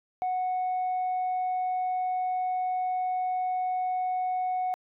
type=tone; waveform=sine; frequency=737 Hz; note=F#5; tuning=7 cents flat; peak=-24 dBFS; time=0.22-4.74 s; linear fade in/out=0 ms; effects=tanh soft clip ceiling -24 dBFS